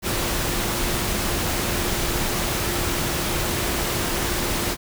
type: tone in noise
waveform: sine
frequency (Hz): 349.2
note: F4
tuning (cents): 0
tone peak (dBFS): -33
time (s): 0.02-4.77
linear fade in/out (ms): 50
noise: pink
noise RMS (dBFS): -24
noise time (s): 0.02-4.77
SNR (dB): -12
effects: none